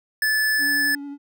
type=tone; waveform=square; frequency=1736 Hz; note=A6; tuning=24 cents flat; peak=-19 dBFS; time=0.22-0.95 s; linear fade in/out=2 ms
type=tone with vibrato; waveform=triangle; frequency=283.7 Hz; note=C#4; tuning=40 cents sharp; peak=-29 dBFS; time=0.58-1.18 s; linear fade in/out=50 ms; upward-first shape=sine; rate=11 Hz; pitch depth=18 cents each way
effects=none